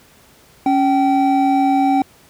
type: tone pair together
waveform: triangle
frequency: 277.2 / 771.2 Hz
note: C#4 / G5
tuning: 0 / -28 cents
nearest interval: octave + tritone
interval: 1772 cents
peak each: -13 dBFS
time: 0.66-2.02 s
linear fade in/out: 2 ms
effects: pink hiss -49 dBFS RMS until 2.29 s + high-pass 60 Hz 12 dB/octave